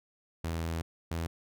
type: tone pair in turn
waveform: sawtooth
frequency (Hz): 82.41 / 82.98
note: E2 / E2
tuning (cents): 0 / +12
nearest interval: unison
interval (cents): 12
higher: second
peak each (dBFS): -28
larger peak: neither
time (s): 0.44-0.82 / 1.11-1.27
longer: first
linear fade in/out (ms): 5
effects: none